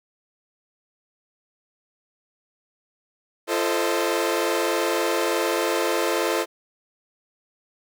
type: chord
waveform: sawtooth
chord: F dominant seventh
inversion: none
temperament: equal with one note detuned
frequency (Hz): 341.4 / 440 / 523.3 / 622.3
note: F4 / A4 / C5 / Eb5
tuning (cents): -39 / 0 / 0 / 0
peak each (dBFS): -22 / -22 / -23 / -25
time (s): 3.47-6.46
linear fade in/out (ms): 50
effects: none